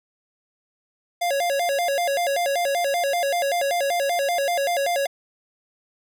square tone with vibrato, 623 Hz, D#5, 2 cents sharp, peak -21 dBFS, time 1.21-5.07 s, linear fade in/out 10 ms, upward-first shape square, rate 5.2 Hz, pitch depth 200 cents each way, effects none

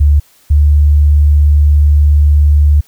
sine tone pair in turn, 73 / 73.59 Hz, D2 / D2, -10 / +4 cents, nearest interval unison, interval 14 cents, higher second, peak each -4 dBFS, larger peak neither, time 0-0.2 / 0.5-2.81 s, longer second, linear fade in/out 10 ms, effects white hiss -48 dBFS RMS until 2.87 s

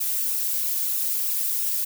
violet noise with flanger, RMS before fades -25 dBFS, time 0-1.85 s, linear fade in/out 10 ms, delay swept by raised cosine 0.73 to 3.83 ms, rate 3.1 Hz, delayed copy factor +0.9, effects none

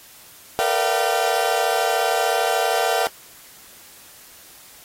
35% pulse tone cluster, 451.3 / 484.7 / 598 / 690 / 767 Hz, A4 / B4 / D5 / F5 / G5, +44 / -32 / +31 / -21 / -38 cents, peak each -25 / -25 / -25 / -21 / -21 dBFS, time 0.59-3.07 s, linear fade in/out 0 ms, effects white hiss -46 dBFS RMS until 4.84 s + AAC 48 kbps

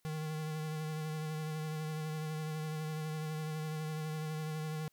square tone with vibrato, 155.56 Hz, D#3, in tune, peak -37 dBFS, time 0.05-4.88 s, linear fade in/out 0 ms, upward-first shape triangle, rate 12 Hz, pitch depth 29 cents each way, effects white hiss -75 dBFS RMS until 4.92 s

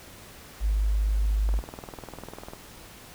sine tone, 51.6 Hz, G#1, 10 cents flat, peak -21 dBFS, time 0.6-1.62 s, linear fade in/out 50 ms
click train, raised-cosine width 1 ms, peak -24 dBFS, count 22, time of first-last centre 1.49-2.535 s, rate 20.1 Hz
effects pink hiss -47 dBFS RMS until 3.14 s

